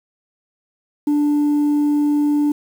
sine tone, 293.7 Hz, D4, in tune, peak -11 dBFS, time 1.07-2.52 s, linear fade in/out 5 ms, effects tanh soft clip ceiling -13 dBFS + 7-bit

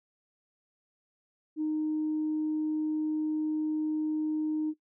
sine tone, 308.7 Hz, D#4, 14 cents flat, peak -26 dBFS, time 1.56-4.74 s, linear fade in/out 50 ms, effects noise-tail reverb RT60 0.1 s tail -17 dB re dry + tanh soft clip ceiling -23 dBFS

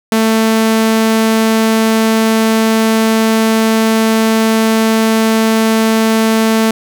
sawtooth tone, 222.2 Hz, A3, 17 cents sharp, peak -5 dBFS, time 0.12-6.71 s, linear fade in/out 2 ms, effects none

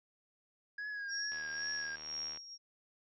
triangle tone with vibrato, 1656 Hz, G#6, 5 cents flat, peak -37 dBFS, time 0.78-1.96 s, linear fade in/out 5 ms, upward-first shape triangle, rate 2.4 Hz, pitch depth 50 cents each way
sine tone with tremolo, 5588 Hz, F8, in tune, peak -37 dBFS, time 1.08-2.58 s, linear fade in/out 50 ms, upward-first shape sine, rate 2 Hz, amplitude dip 75%
click train, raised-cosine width 0.3 ms, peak -35 dBFS, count 82, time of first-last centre 1.32-2.373 s, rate 76.9 Hz
effects resampled to 16000 Hz

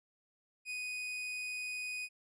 40% pulse tone, 2489 Hz, D#7, in tune, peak -37 dBFS, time 0.65-2.09 s, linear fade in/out 50 ms, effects resampled to 22050 Hz

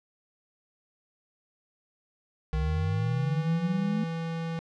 square tone with pitch glide, 155.56 to 164.81 Hz, D#3 to E3, 0 to 0 cents, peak -31 dBFS, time 2.53-4.59 s, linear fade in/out 0 ms, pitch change +100 cents, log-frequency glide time 2.74-3.48 s
sine linear sweep, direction up, 59.3 to 220 Hz, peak -26 dBFS, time 2.53-4.04 s, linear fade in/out 5 ms
effects low-pass 4000 Hz 12 dB/octave

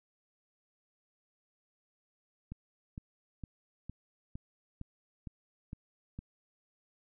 click train, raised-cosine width 5 ms, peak -29 dBFS, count 9, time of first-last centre 2.52-6.19 s, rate 2.18 Hz, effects none

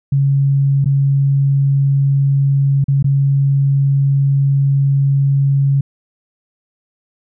sine tone with dropouts, 138.5 Hz, C#3, 1 cent flat, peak -10 dBFS, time 0.12-5.81 s, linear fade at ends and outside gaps 5 ms, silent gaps 0.845-0.857 / 2.842-2.882 / 3.027-3.043 s, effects none

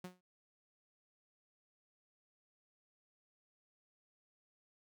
sawtooth tone with exponential decay, 181.7 Hz, F#3, 31 cents flat, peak -38 dBFS, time 0.04-0.21 s, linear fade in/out 5 ms, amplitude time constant 35 ms, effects none

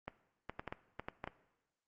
clicks, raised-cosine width 0.5 ms, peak -25 dBFS, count 9, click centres 0.08 / 0.496 / 0.595 / 0.677 / 0.725 / 0.996 / 1.085 / 1.241 / 1.275 s, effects noise-tail reverb RT60 1.0 s tail -17 dB re dry + Opus 24 kbps

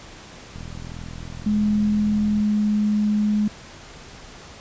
click train, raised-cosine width 5 ms, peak -24 dBFS, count 78, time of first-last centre 0.56-2.402 s, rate 41.8 Hz
sine tone, 210.1 Hz, G#3, 20 cents sharp, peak -17 dBFS, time 1.46-3.48 s, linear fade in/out 5 ms
effects pink hiss -42 dBFS RMS until 4.6 s + resampled to 16000 Hz

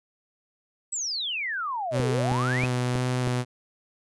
sine exponential two-way sweep, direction down then up, 8080 to 398.5 to 2643 Hz, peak -27 dBFS, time 0.92-2.66 s, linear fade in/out 10 ms, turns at 2.1 s
sawtooth tone with vibrato, 125.3 Hz, B2, 25 cents sharp, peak -20 dBFS, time 1.91-3.45 s, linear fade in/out 50 ms, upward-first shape square, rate 1.9 Hz, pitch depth 12 cents each way
click train, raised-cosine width 2 ms, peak -17 dBFS, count 5, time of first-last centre 2-3.274 s, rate 3.14 Hz
effects resampled to 24000 Hz

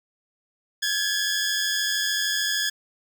15% pulse tone pair together, 1613 / 1706.3 Hz, G6 / G#6, +49 / +46 cents, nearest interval minor second, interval 97 cents, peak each -21 / -18 dBFS, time 0.82-2.7 s, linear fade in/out 10 ms, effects none

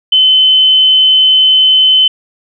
sine tone, 3050 Hz, G7, 48 cents flat, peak -4 dBFS, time 0.12-2.08 s, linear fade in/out 5 ms, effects none

